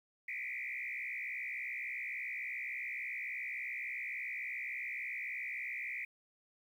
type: tone with frequency modulation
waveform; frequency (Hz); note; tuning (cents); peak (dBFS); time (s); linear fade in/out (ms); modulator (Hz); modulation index
sine; 2187; C#7; -24; -38; 0.28-6.05; 5; 63.5; 3.9
effects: 11-bit